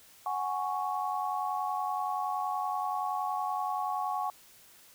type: chord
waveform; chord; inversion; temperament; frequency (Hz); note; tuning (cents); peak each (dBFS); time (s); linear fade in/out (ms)
sine; F# suspended second; none; equal; 740 / 830.6 / 1108.7; F#5 / G#5 / C#6; 0 / 0 / 0; -34; 0.26-4.3; 2
effects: white hiss -57 dBFS RMS until 4.94 s